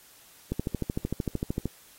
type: click train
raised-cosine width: 3 ms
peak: -15 dBFS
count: 16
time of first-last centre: 0.52-1.656 s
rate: 13.2 Hz
effects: white hiss -55 dBFS RMS until 1.98 s + AAC 48 kbps